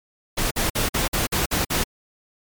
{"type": "noise bursts", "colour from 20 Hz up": "pink", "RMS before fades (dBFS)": -22, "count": 8, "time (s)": [0.37, 1.84], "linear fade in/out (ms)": 10, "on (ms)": 140, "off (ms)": 50, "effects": ["MP3 96 kbps"]}